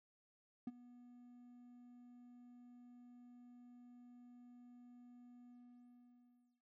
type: tone with ADSR envelope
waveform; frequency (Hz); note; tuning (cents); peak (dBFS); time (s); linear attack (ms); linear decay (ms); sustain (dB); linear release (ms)
triangle; 244; B3; -21; -37; 0.67-6.62; 4; 31; -19; 1100
effects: none